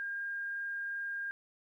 sine tone with frequency modulation, 1610 Hz, G6, 46 cents sharp, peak -35 dBFS, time 0-1.31 s, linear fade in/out 0 ms, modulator 22.7 Hz, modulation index 0.28, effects 12-bit

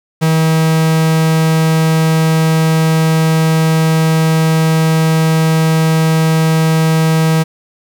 45% pulse tone, 160 Hz, D#3, 49 cents sharp, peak -9 dBFS, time 0.21-7.44 s, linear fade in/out 20 ms, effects 7-bit

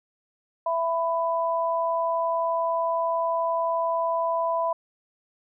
sine tone pair together, 664.8 / 996 Hz, E5 / B5, +15 / +14 cents, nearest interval perfect fifth, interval 699 cents, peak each -25 dBFS, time 0.66-4.73 s, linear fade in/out 5 ms, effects none

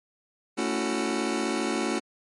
sawtooth chord, F# minor seventh, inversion first, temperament just, 222 / 277.5 / 333 / 370 Hz, A3 / C#4 / E4 / F#4, +16 / +2 / +18 / 0 cents, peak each -27 dBFS, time 0.57-2 s, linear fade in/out 20 ms, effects MP3 48 kbps

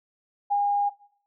sine tone, 813 Hz, G#5, 37 cents flat, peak -20 dBFS, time 0.5-0.9 s, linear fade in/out 20 ms, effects noise-tail reverb RT60 0.6 s tail -19 dB re dry

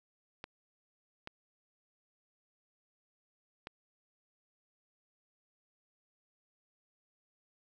clicks, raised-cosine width 0.3 ms, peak -26 dBFS, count 3, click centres 0.441 / 1.274 / 3.671 s, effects none

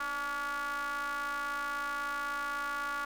square ring-modulated tone, 139.1 Hz, C#3, 6 cents sharp, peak -31 dBFS, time 0-3.05 s, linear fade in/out 5 ms, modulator 1280 Hz, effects none

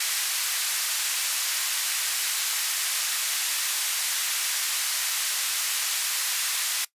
white band-pass noise, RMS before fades -27 dBFS, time 0-6.85 s, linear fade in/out 5 ms, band 1400 to 11000 Hz, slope 12 dB/octave, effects noise-tail reverb RT60 0.1 s tail -19 dB re dry + resampled to 32000 Hz

